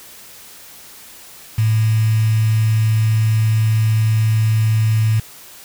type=tone with quantisation; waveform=sine; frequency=110 Hz; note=A2; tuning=in tune; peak=-12 dBFS; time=1.58-5.2 s; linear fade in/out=5 ms; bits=5; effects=white hiss -40 dBFS RMS until 5.64 s